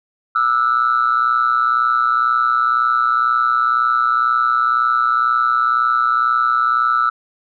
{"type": "tone with amplitude modulation", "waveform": "sine", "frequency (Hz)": 1318.5, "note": "E6", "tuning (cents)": 0, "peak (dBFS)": -8, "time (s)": [0.35, 7.1], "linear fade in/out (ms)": 10, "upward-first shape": "sine", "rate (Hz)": 122, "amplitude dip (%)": 90, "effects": ["tanh soft clip ceiling -6 dBFS"]}